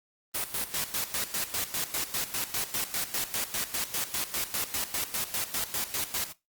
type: noise with tremolo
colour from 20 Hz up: white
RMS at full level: -30 dBFS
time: 0.34-6.33 s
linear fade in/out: 10 ms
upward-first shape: square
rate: 5 Hz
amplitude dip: 75%
effects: noise-tail reverb RT60 0.2 s tail -17 dB re dry + Opus 32 kbps